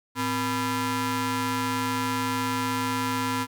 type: ring-modulated tone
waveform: sawtooth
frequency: 366.5 Hz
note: F#4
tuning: 16 cents flat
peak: -18 dBFS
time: 0.15-3.47 s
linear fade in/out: 50 ms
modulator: 625 Hz
effects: 10-bit